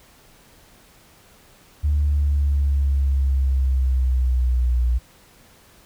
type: linear sweep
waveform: sine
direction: down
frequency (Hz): 74 to 59.9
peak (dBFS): -15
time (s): 1.83-4.99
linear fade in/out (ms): 20
effects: tanh soft clip ceiling -12 dBFS + pink hiss -52 dBFS RMS until 5.85 s